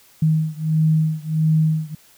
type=beating tone pair; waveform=sine; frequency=156.7 / 158.2 Hz; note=D#3 / D#3; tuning=+13 / +29 cents; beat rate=1.5 Hz; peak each=-18 / -19 dBFS; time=0.22-1.95 s; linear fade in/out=5 ms; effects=white hiss -52 dBFS RMS until 2.17 s